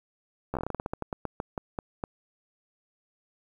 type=slowing click train; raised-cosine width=1 ms; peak=-17 dBFS; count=19; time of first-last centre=0.54-2.038 s; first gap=13 ms; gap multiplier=1.19; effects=9-bit